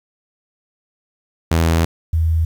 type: tone pair in turn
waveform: sawtooth / sine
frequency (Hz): 82.3 / 81.12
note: E2 / E2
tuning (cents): -2 / -27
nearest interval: unison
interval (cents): 25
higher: first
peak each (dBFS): -9 / -13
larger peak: first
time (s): 1.51-1.85 / 2.13-2.45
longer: first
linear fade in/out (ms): 5
effects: 8-bit